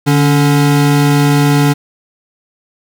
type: tone pair together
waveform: square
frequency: 146.2 / 282.3 Hz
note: D3 / C#4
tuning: -7 / +32 cents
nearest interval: major seventh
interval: 1139 cents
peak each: -10 / -13 dBFS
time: 0.06-1.74 s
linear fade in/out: 20 ms
effects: none